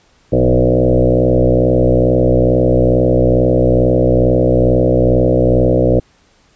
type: tone with frequency modulation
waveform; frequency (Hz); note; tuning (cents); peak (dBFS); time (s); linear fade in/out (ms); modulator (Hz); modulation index
sine; 310.4; D#4; -4; -8; 0.32-6; 10; 62.3; 4.5
effects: pink hiss -53 dBFS RMS until 6.55 s + resampled to 16000 Hz